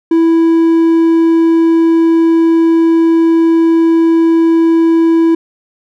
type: tone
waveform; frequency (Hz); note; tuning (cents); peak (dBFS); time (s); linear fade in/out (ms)
triangle; 329.6; E4; 0; -4; 0.11-5.35; 5
effects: none